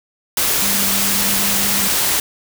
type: tone in noise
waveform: sine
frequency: 198.4 Hz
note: G3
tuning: 21 cents sharp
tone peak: -26 dBFS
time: 0.62-1.88 s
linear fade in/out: 2 ms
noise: white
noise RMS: -17 dBFS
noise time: 0.37-2.2 s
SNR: -12 dB
effects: none